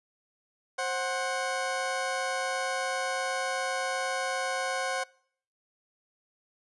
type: tone pair together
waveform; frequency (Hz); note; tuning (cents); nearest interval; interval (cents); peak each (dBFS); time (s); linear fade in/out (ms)
20% pulse; 529.3 / 740; C5 / F#5; +20 / 0; tritone; 580; -27; 0.78-5.04; 10
effects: noise-tail reverb RT60 0.6 s tail -24 dB re dry + resampled to 24000 Hz

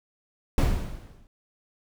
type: noise with exponential decay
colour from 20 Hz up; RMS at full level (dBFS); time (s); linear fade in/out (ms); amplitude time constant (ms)
brown; -17; 0.58-1.27; 1; 150
effects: none

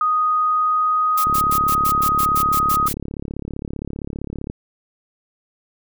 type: tone with pitch glide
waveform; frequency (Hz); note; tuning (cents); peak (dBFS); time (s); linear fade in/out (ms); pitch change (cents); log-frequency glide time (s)
sine; 1244.5 to 1253.2; D#6 to D#6; 0 to +12; -15; 0.01-2.88; 2; +12; 0.37-1.5
type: noise bursts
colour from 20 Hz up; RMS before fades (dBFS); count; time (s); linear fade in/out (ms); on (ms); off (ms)
blue; -25; 11; 1.17-2.934; 10; 74; 95
type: click train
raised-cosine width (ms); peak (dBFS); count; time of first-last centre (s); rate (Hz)
3; -15; 115; 1.27-4.499; 35.3
effects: none

